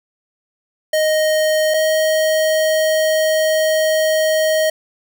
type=tone pair in turn; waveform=square; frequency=622.3 / 628.1 Hz; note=D#5 / D#5; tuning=0 / +16 cents; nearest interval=unison; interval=16 cents; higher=second; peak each=-14 dBFS; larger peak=neither; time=0.93-1.74 / 1.74-4.7 s; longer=second; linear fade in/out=5 ms; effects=none